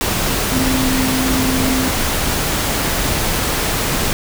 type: tone in noise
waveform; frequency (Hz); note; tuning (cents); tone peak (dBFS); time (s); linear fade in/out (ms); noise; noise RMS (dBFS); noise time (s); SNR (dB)
sine; 260; C4; -11; -17; 0.52-1.88; 0; pink; -18; 0.01-4.13; -2
effects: none